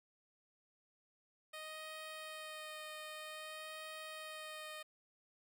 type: tone with vibrato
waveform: 10% pulse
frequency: 621 Hz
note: D#5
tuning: 3 cents flat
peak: -38 dBFS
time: 1.53-4.83 s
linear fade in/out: 10 ms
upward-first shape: sine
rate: 0.52 Hz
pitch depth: 13 cents each way
effects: none